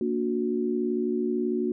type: chord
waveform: sine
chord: Bb augmented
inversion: none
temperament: just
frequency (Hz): 233.1 / 291.4 / 364.2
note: Bb3 / D4 / F#4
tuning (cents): 0 / -13 / -27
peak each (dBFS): -28 / -31 / -27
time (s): 0.01-1.72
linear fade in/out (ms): 2
effects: none